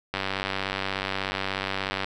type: click train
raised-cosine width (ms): 0.3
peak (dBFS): -11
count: 185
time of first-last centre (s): 0.14-2.045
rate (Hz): 96.6
effects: none